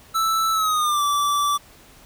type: tone with pitch glide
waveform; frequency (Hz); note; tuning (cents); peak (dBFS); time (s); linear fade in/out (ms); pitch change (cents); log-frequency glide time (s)
square; 1318.5 to 1161.2; E6 to D6; 0 to -20; -19; 0.14-1.58; 20; -220; 0.52-1.03
effects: pink hiss -49 dBFS RMS until 2.05 s